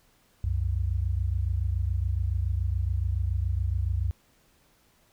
sine tone pair together, 65.41 / 92.5 Hz, C2 / F#2, 0 / 0 cents, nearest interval tritone, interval 600 cents, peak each -27 dBFS, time 0.44-4.11 s, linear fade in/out 0 ms, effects pink hiss -64 dBFS RMS until 5.12 s

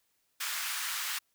pink high-pass noise, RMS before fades -35 dBFS, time 0.4-1.19 s, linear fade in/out 10 ms, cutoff 1200 Hz, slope 24 dB/octave, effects white hiss -75 dBFS RMS until 1.34 s

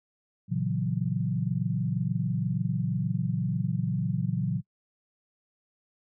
sine chord, F# dominant seventh, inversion first, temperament equal, 116.54 / 138.59 / 164.81 / 185 Hz, A#2 / C#3 / E3 / F#3, 0 / 0 / 0 / 0 cents, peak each -31 dBFS, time 0.48-4.62 s, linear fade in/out 50 ms, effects noise-tail reverb RT60 0.1 s tail -26 dB re dry

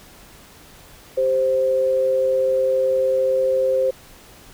sine tone pair together, 392 / 523.3 Hz, G4 / C5, 0 / 0 cents, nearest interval perfect fourth, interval 500 cents, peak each -26 / -16 dBFS, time 1.17-3.91 s, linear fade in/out 10 ms, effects pink hiss -46 dBFS RMS until 4.53 s

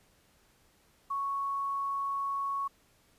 sine tone with quantisation, 1108.7 Hz, C#6, in tune, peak -30 dBFS, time 1.1-2.68 s, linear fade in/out 10 ms, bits 10, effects pink hiss -66 dBFS RMS until 3.18 s + resampled to 32000 Hz

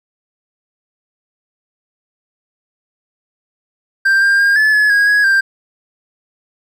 triangle tone with pitch steps, 1579 / 1597 / 1613 / 1728 / 1705 / 1643 / 1666 / 1582 Hz, G6 / G6 / G6 / A6 / G#6 / G#6 / G#6 / G6, +12 / +32 / +49 / -32 / +45 / -19 / +5 / +15 cents, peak -7 dBFS, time 4.05-5.41 s, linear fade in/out 10 ms, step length 170 ms, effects none

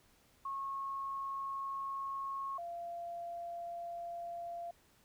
sine tone pair in turn, 1092 / 687.9 Hz, C#6 / F5, -26 / -26 cents, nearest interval minor sixth, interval 800 cents, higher first, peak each -37 / -40 dBFS, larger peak first, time 0.45-2.58 / 2.58-4.71 s, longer neither, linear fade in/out 5 ms, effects pink hiss -68 dBFS RMS until 5.04 s

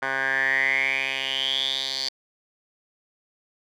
10% pulse tone with band-pass filter sweep, 134.3 Hz, C3, 46 cents sharp, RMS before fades -25 dBFS, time 0.02-2.09 s, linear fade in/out 5 ms, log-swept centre 1400 to 4500 Hz, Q 8.8, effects none

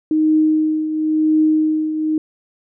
sine tone with tremolo, 311.1 Hz, D#4, in tune, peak -10 dBFS, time 0.11-2.18 s, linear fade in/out 2 ms, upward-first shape triangle, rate 0.96 Hz, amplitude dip 65%, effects none

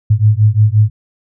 sine beating tone pair, 104.1 / 109.8 Hz, G#2 / A2, +5 / -3 cents, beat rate 5.7 Hz, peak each -10 dBFS, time 0.1-0.9 s, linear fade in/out 10 ms, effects none

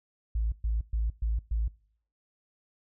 sine tone bursts, 55 Hz, A1, in tune, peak -24 dBFS, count 5, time 0.35-1.68 s, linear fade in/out 5 ms, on 170 ms, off 120 ms, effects noise-tail reverb RT60 0.6 s tail -24 dB re dry + tanh soft clip ceiling -21 dBFS

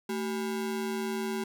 square ring-modulated tone, 301.6 Hz, D4, 46 cents sharp, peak -28 dBFS, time 0.09-1.44 s, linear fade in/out 5 ms, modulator 80.8 Hz, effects none

